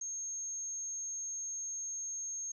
sine tone, 6460 Hz, G#8, 49 cents flat, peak -37 dBFS, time 0.01-2.52 s, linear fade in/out 5 ms, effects none

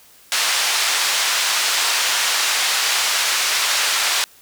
white band-pass noise, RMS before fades -19 dBFS, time 0.32-4.24 s, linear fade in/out 0 ms, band 890 to 5800 Hz, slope 12 dB/octave, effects white hiss -49 dBFS RMS until 4.41 s

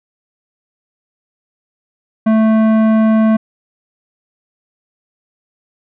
sine tone with tanh clipping, 220 Hz, A3, in tune, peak -10 dBFS, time 2.26-3.37 s, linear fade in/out 10 ms, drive 14 dB, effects none

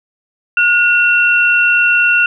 sine tone pair together, 1441.9 / 2722 Hz, F#6 / F7, -45 / -45 cents, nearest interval major seventh, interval 1100 cents, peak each -11 dBFS, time 0.57-2.26 s, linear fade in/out 2 ms, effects none

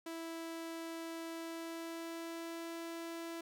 sawtooth tone with pitch glide, 329.6 to 333.2 Hz, E4 to E4, 0 to +19 cents, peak -38 dBFS, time 0.06-3.41 s, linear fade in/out 5 ms, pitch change +19 cents, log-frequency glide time 1.3-2.71 s, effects none

